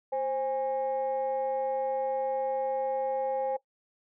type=tone pair together; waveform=sine; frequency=527.7 / 819 Hz; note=C5 / G#5; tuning=+15 / -24 cents; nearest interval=minor sixth; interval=761 cents; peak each=-28 / -30 dBFS; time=0.12-3.57 s; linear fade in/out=10 ms; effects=noise-tail reverb RT60 0.1 s tail -19 dB re dry + tanh soft clip ceiling -22 dBFS